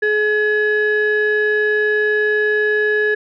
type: tone pair together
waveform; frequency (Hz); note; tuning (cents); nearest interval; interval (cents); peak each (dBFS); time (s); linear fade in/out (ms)
sine; 424 / 1696; G#4 / G#6; +36 / +36; 2 octaves; 2400; -15; 0.02-3.15; 10
effects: tanh soft clip ceiling -9 dBFS